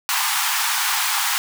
pink high-pass noise, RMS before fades -21 dBFS, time 0.09-1.38 s, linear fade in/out 0 ms, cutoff 790 Hz, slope 96 dB/octave, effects none

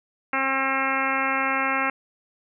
harmonic tone with a mistuned harmonic, 268.1 Hz, C4, 42 cents sharp, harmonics 1 / 2 / 3 / 4 / 5 / 6 / 7 / 8 / 9 / 10, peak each -32 / -33 / -30 / -29 / -28 / -30 / -32 / -29 / -33 / -33 dBFS, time 0.33-1.9 s, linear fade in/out 2 ms, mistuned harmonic 9, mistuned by -16 cents, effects none

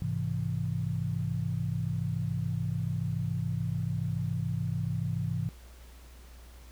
sine chord, Ab augmented, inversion none, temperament equal, 103.83 / 130.81 / 164.81 Hz, Ab2 / C3 / E3, 0 / 0 / 0 cents, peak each -33 dBFS, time 0.02-5.49 s, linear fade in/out 0 ms, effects added 60 Hz sine -48 dBFS peak until 6.71 s + pink hiss -57 dBFS RMS until 6.71 s

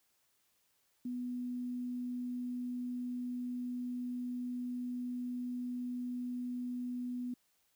sine tone with quantisation, 246.9 Hz, B3, in tune, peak -36 dBFS, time 1.05-7.34 s, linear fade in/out 5 ms, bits 11, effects white hiss -75 dBFS RMS until 7.75 s

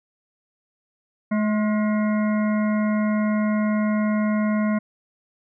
harmonic tone with a mistuned harmonic, 212.8 Hz, G#3, 42 cents sharp, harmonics 1 / 3 / 5 / 7 / 9 / 10, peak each -19 / -29 / -33 / -36 / -38 / -39 dBFS, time 1.31-4.79 s, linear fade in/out 10 ms, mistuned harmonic 7, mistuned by -64 cents, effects none

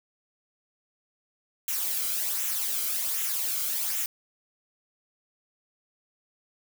blue noise with flanger, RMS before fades -29 dBFS, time 1.68-4.06 s, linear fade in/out 2 ms, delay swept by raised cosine 0.21 to 1.13 ms, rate 1.3 Hz, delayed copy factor -0.55, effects none

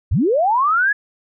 sine linear sweep, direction up, 54.4 to 1711 Hz, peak -13 dBFS, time 0.11-0.93 s, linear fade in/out 10 ms, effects none

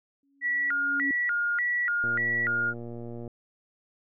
sine tone with exponential growth, 278.1 Hz, C#4, 6 cents sharp, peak -28 dBFS, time 0.23-1.11 s, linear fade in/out 2 ms, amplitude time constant 190 ms
sine tone with vibrato, 1661.2 Hz, G#6, in tune, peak -24 dBFS, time 0.41-2.74 s, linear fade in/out 50 ms, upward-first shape square, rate 1.7 Hz, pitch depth 270 cents each way
click train, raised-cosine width 2 ms, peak -27 dBFS, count 147, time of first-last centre 2.04-3.277 s, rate 118 Hz
effects none

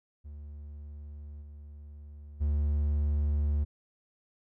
triangle tone with level steps, 73.42 Hz, D2, in tune, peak -39 / -42 / -23 dBFS, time 0.24-3.65 s, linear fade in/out 20 ms, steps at 1.41 / 2.4 s, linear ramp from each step 20 ms, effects none

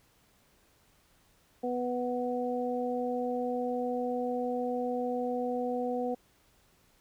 harmonic tone, 246.9 Hz, B3, in tune, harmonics 1 / 2 / 3, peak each -34 / -32 / -36 dBFS, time 1.63-6.15 s, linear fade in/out 10 ms, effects pink hiss -66 dBFS RMS until 7 s

